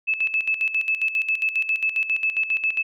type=tone with tremolo; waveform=sine; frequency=2612 Hz; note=E7; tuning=17 cents flat; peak=-18 dBFS; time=0.07-2.83 s; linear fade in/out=20 ms; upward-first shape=square; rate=7.4 Hz; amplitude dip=70%; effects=none